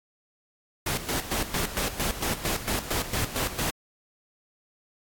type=noise with tremolo; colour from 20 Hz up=pink; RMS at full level=-27 dBFS; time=0.86-3.71 s; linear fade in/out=5 ms; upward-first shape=square; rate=4.4 Hz; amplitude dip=70%; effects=AAC 64 kbps